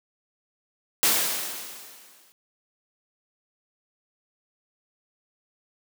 white noise with exponential decay, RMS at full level -19 dBFS, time 1.03-2.32 s, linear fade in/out 0 ms, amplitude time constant 280 ms, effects high-pass 200 Hz 12 dB/octave

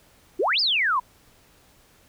sine exponential two-way sweep, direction up then down, 314.9 to 5270 to 948 Hz, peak -19 dBFS, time 0.39-1 s, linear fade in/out 10 ms, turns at 0.6 s, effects pink hiss -57 dBFS RMS until 2.08 s

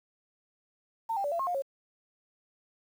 sine tone with pitch steps, 904 / 792 / 578 / 679 / 1075 / 710 / 548 Hz, A5 / G5 / D5 / F5 / C6 / F5 / C#5, +47 / +18 / -28 / -49 / +47 / +28 / -20 cents, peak -28 dBFS, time 1.09-1.622 s, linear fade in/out 10 ms, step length 76 ms, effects 9-bit

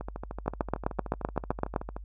two click trains, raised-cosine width 1 ms, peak -12 / -22 dBFS, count 11 / 27, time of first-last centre 0.48-1.762 / 0.01-1.965 s, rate 7.8 / 13.3 Hz, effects noise-tail reverb RT60 0.1 s tail -26 dB re dry + added 50 Hz sine -40 dBFS peak until 2.04 s

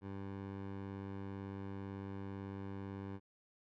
15% pulse tone with low-pass filter, 98 Hz, G2, in tune, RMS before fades -45 dBFS, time 0.01-3.2 s, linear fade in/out 50 ms, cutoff 1900 Hz, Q 0.51, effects none

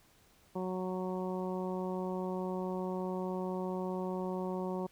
harmonic tone, 184.7 Hz, F#3, 3 cents flat, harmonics 1 / 2 / 3 / 4 / 5 / 6, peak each -37 / -38 / -42 / -46 / -44 / -50 dBFS, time 0.55-4.87 s, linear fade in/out 10 ms, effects pink hiss -65 dBFS RMS until 4.91 s

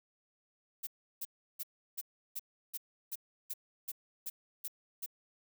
violet noise bursts, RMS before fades -39 dBFS, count 12, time 0.83-5.062 s, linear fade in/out 10 ms, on 41 ms, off 340 ms, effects none

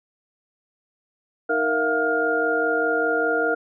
sine tone cluster, 312.6 / 464.8 / 665 / 710 / 1414 Hz, D#4 / A#4 / E5 / F5 / F6, +8 / -5 / +15 / +28 / +21 cents, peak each -29 / -23 / -28 / -28 / -23 dBFS, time 1.49-3.55 s, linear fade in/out 10 ms, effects none

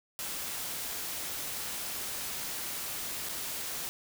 white noise with dropouts, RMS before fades -37 dBFS, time 0.19-3.89 s, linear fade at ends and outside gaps 0 ms, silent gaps 3.288-3.293 s, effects none

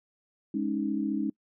sine chord, Ab suspended fourth, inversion none, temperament just, 207.7 / 276.9 / 311.5 Hz, Ab3 / Db4 / Eb4, 0 / -2 / +2 cents, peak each -31 dBFS, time 0.54-1.3 s, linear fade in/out 5 ms, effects noise-tail reverb RT60 0.1 s tail -25 dB re dry

